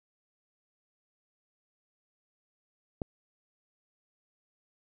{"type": "click", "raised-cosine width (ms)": 2, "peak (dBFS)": -19, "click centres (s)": 3.018, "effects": []}